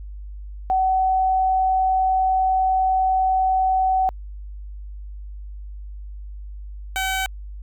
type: tone pair in turn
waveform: sine / 15% pulse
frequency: 755 / 762 Hz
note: F#5 / G5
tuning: +35 / -49 cents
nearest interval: unison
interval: 16 cents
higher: second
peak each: -16 / -15 dBFS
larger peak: second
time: 0.7-4.09 / 6.96-7.26 s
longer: first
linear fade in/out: 0 ms
effects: added 50 Hz sine -32 dBFS peak until 7.62 s